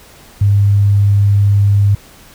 sine tone, 101 Hz, G#2, 48 cents flat, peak -7 dBFS, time 0.41-1.95 s, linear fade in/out 5 ms, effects pink hiss -41 dBFS RMS until 2.34 s

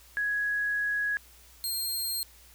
sine / 15% pulse tone pair in turn, 1668 / 4203 Hz, G#6 / C8, +7 / +7 cents, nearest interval octave + major third, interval 1600 cents, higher second, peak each -26 / -23 dBFS, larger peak second, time 0.17-1.17 / 1.64-2.23 s, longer first, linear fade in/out 0 ms, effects added 60 Hz sine -57 dBFS peak until 2.54 s + white hiss -56 dBFS RMS until 2.54 s

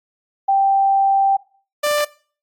sine / sawtooth tone pair in turn, 784 / 591.4 Hz, G5 / D5, 0 / +12 cents, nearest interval perfect fourth, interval 488 cents, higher first, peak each -12 dBFS, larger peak neither, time 0.48-1.37 / 1.83-2.05 s, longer first, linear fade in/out 10 ms, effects noise-tail reverb RT60 0.4 s tail -19 dB re dry + AAC 64 kbps

